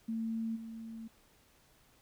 sine tone with level steps, 225.3 Hz, A3, 41 cents sharp, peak -33 / -42 dBFS, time 0.08-1.08 s, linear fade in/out 10 ms, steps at 0.55 s, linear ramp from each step 20 ms, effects pink hiss -66 dBFS RMS until 2.01 s

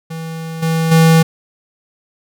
square tone with level steps, 162.6 Hz, E3, 23 cents flat, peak -24 / -14 / -7 dBFS, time 0.1-1.23 s, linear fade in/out 10 ms, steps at 0.62 / 0.91 s, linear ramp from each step 10 ms, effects none

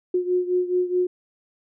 sine beating tone pair, 360 / 364.7 Hz, F#4 / F#4, -47 / -25 cents, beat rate 4.7 Hz, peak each -21 / -25 dBFS, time 0.14-1.07 s, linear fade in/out 5 ms, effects none

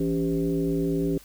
sine tone with frequency modulation, 280.7 Hz, C#4, 22 cents sharp, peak -22 dBFS, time 0-1.18 s, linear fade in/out 5 ms, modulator 114 Hz, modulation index 1.3, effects added 50 Hz sine -55 dBFS peak until 1.24 s + white hiss -52 dBFS RMS until 1.24 s

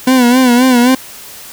40% pulse tone with vibrato, 249.8 Hz, B3, 20 cents sharp, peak -5 dBFS, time 0.07-0.95 s, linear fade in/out 5 ms, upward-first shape sine, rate 3.8 Hz, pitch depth 79 cents each way, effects white hiss -32 dBFS RMS until 1.52 s

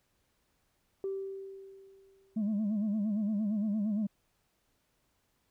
sine tone with exponential decay, 388.5 Hz, G4, 16 cents flat, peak -30 dBFS, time 1.04-2.52 s, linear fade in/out 1 ms, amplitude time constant 320 ms
sine tone with vibrato, 210 Hz, G#3, 19 cents sharp, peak -26 dBFS, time 2.36-4.07 s, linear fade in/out 10 ms, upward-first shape sine, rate 8.7 Hz, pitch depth 94 cents each way
effects tanh soft clip ceiling -27 dBFS + pink hiss -75 dBFS RMS until 5.5 s

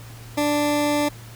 20% pulse tone, 293.7 Hz, D4, in tune, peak -14 dBFS, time 0.37-1.09 s, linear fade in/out 10 ms, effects added 115 Hz sine -39 dBFS peak until 1.35 s + pink hiss -45 dBFS RMS until 1.35 s

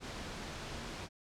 sine tone in noise, 233.1 Hz, A#3, in tune, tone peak -49 dBFS, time 0.7-0.92 s, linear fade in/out 50 ms, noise pink, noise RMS -43 dBFS, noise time 0-1.09 s, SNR -9 dB, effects low-pass 6000 Hz 12 dB/octave

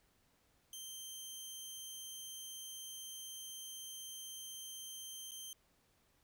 15% pulse tone with dropouts, 3136 Hz, G7, in tune, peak -39 dBFS, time 0.73-5.53 s, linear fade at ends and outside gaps 1 ms, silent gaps 5.31-5.317 s, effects pink hiss -74 dBFS RMS until 6.23 s

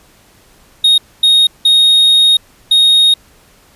triangle tone bursts at uneven times, 3729 Hz, A#7, in tune, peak -4 dBFS, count 4, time 0.84-0.98 / 1.23-1.47 / 1.65-2.37 / 2.71-3.14 s, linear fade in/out 5 ms, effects pink hiss -47 dBFS RMS until 3.75 s + resampled to 32000 Hz

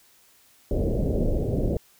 pink low-pass noise, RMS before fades -24 dBFS, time 0.71-1.77 s, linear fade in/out 2 ms, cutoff 600 Hz, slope 48 dB/octave, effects white hiss -58 dBFS RMS until 1.99 s

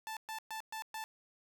sawtooth tone bursts, 880 Hz, A5, in tune, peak -36 dBFS, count 5, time 0.07-1.04 s, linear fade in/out 0 ms, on 98 ms, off 120 ms, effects none

